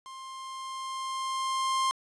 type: tone with level ramp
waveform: 45% pulse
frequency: 1056 Hz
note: C6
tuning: 16 cents sharp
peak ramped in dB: -42 to -24 dBFS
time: 0.06-1.91 s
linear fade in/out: 0 ms
effects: resampled to 24000 Hz + 11-bit

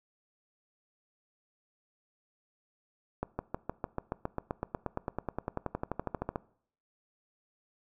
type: accelerating click train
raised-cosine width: 1 ms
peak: -18 dBFS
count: 30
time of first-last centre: 3.23-6.358 s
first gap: 160 ms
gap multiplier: 0.97
effects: noise-tail reverb RT60 0.6 s tail -21 dB re dry

